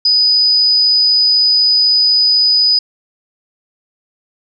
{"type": "tone", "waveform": "sine", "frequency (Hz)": 4978, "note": "D#8", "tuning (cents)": 0, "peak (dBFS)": -8, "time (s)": [0.05, 2.79], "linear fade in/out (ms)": 5, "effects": []}